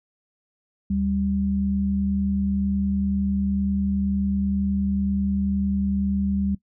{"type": "tone pair together", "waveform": "sine", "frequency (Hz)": [75.1, 197.16], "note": ["D2", "G3"], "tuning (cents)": [39, 10], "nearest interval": "octave + perfect fourth", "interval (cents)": 1671, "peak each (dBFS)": [-28, -21], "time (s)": [0.9, 6.55], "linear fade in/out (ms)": 5, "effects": ["noise-tail reverb RT60 0.1 s tail -20 dB re dry"]}